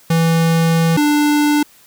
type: tone pair in turn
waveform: square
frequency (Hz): 164.81 / 295.4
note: E3 / D4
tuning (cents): 0 / +10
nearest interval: minor seventh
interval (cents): 1010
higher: second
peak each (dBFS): -12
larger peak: neither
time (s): 0.1-0.97 / 0.97-1.63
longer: first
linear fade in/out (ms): 5
effects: white hiss -48 dBFS RMS until 1.86 s